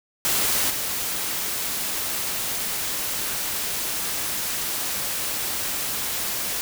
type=noise with level steps; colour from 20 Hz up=white; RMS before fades=-22 / -27 dBFS; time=0.25-6.61 s; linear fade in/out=0 ms; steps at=0.7 s; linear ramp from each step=2 ms; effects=none